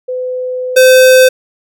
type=tone pair in turn; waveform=sine / square; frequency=506 / 514.5 Hz; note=B4 / C5; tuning=+42 / -29 cents; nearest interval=unison; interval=29 cents; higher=second; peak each=-15 / -3 dBFS; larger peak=second; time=0.08-0.76 / 0.76-1.29 s; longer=first; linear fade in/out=10 ms; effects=none